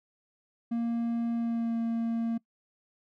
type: tone with pitch glide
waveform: triangle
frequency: 233.1 to 229.8 Hz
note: A#3 to A#3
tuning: 0 to -25 cents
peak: -25 dBFS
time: 0.71-2.38 s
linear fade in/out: 10 ms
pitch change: -25 cents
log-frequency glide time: 1.34-1.78 s
effects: noise-tail reverb RT60 0.1 s tail -23 dB re dry